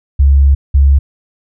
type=tone pair in turn; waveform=sine; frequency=69.3 / 69.3 Hz; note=C#2 / C#2; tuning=0 / 0 cents; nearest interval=unison; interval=0 cents; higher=neither; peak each=-4 dBFS; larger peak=neither; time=0.19-0.55 / 0.74-0.99 s; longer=first; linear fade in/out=10 ms; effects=none